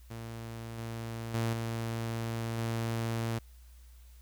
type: tone with level steps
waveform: sawtooth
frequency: 114.6 Hz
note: A#2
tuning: 29 cents flat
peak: -36 / -33 / -25 / -29 / -27 dBFS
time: 0.1-3.39 s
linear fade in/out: 10 ms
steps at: 0.78 / 1.34 / 1.53 / 2.58 s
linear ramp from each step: 5 ms
effects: added 60 Hz sine -51 dBFS peak until 4.21 s + white hiss -65 dBFS RMS until 4.21 s